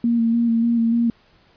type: tone with vibrato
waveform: sine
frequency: 231.8 Hz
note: A#3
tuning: 10 cents flat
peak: -15 dBFS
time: 0.04-1.1 s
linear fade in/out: 2 ms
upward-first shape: square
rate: 3.4 Hz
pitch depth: 21 cents each way
effects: pink hiss -56 dBFS RMS until 1.56 s + resampled to 11025 Hz